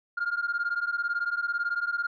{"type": "beating tone pair", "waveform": "sine", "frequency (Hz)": [1400, 1418], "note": ["F6", "F6"], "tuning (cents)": [4, 26], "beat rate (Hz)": 18, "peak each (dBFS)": -28, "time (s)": [0.17, 2.07], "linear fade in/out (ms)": 10, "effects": ["tanh soft clip ceiling -22 dBFS"]}